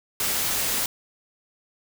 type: noise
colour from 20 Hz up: white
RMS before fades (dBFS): -25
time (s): 0.2-0.86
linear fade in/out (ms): 2
effects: none